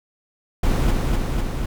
brown noise with echo, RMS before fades -18 dBFS, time 0.63-0.91 s, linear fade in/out 5 ms, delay 250 ms, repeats 3, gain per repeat -2 dB, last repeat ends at 1.66 s, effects none

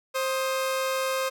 sawtooth tone pair together, 527.3 / 1252 Hz, C5 / D#6, +13 / +10 cents, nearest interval octave + minor third, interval 1497 cents, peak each -22 / -29 dBFS, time 0.14-1.3 s, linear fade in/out 20 ms, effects none

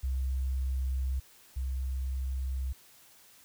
sine tone pair in turn, 65.41 / 65.41 Hz, C2 / C2, 0 / 0 cents, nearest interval unison, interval 0 cents, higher neither, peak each -28 / -30 dBFS, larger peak first, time 0.03-1.2 / 1.56-2.73 s, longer neither, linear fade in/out 10 ms, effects white hiss -58 dBFS RMS until 3.44 s

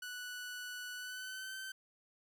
sawtooth tone with pitch glide, 1480 to 1541.1 Hz, F#6 to G6, 0 to -30 cents, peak -39 dBFS, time 0.02-1.72 s, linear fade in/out 5 ms, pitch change +70 cents, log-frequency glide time 0.94-1.55 s, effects none

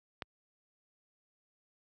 click, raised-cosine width 0.3 ms, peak -21 dBFS, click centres 0.222 s, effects high-pass 60 Hz 12 dB/octave

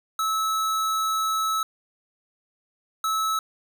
square tone pair in turn, 1300 / 1300 Hz, E6 / E6, -24 / -24 cents, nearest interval unison, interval 0 cents, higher neither, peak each -23 dBFS, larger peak neither, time 0.19-1.63 / 3.04-3.39 s, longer first, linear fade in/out 2 ms, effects none

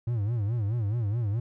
triangle tone with vibrato, 110 Hz, A2, in tune, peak -23 dBFS, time 0.07-1.4 s, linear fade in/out 5 ms, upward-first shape sine, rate 4.7 Hz, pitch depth 180 cents each way, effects none

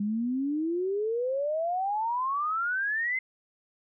sine exponential sweep, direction up, 200 to 2093 Hz, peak -26 dBFS, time 0-3.19 s, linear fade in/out 5 ms, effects none

